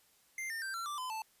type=tone with pitch steps; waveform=square; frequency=2093 / 1811.6 / 1568 / 1357.1 / 1174.7 / 1016.7 / 880 Hz; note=C7 / A#6 / G6 / E6 / D6 / B5 / A5; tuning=0 / -50 / 0 / +50 / 0 / +50 / 0 cents; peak=-38 dBFS; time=0.38-1.22 s; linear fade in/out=2 ms; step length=120 ms; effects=white hiss -68 dBFS RMS until 1.4 s + resampled to 32000 Hz